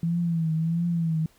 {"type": "tone with vibrato", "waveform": "sine", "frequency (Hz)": 165.5, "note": "E3", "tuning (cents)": 7, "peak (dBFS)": -22, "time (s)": [0.03, 1.26], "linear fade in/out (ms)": 2, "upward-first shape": "triangle", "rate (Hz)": 1.5, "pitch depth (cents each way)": 83, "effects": ["pink hiss -60 dBFS RMS until 1.38 s"]}